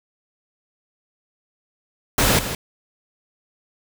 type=noise with echo; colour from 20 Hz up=pink; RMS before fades=-17 dBFS; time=2.18-2.39 s; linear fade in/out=2 ms; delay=160 ms; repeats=1; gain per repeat=-10 dB; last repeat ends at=2.55 s; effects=none